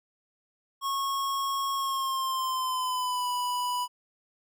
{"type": "tone with pitch glide", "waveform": "square", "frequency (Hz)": [1095, 986.9], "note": ["C#6", "B5"], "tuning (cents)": [-22, -2], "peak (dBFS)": -28, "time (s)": [0.81, 3.88], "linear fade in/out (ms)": 50, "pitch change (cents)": -180, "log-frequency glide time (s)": [1.75, 3.28], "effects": []}